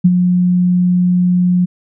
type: tone with ADSR envelope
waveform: sine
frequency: 179.3 Hz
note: F3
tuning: 46 cents sharp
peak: -3 dBFS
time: 0.04-1.66 s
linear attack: 13 ms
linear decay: 40 ms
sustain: -6 dB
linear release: 18 ms
effects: none